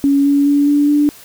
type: tone with pitch steps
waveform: sine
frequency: 280 / 283.3 / 286.5 / 289.9 / 293.2 Hz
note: C#4 / C#4 / D4 / D4 / D4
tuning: +18 / +38 / -43 / -22 / -3 cents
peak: -9 dBFS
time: 0.04-1.09 s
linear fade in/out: 0 ms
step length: 210 ms
effects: white hiss -40 dBFS RMS until 1.24 s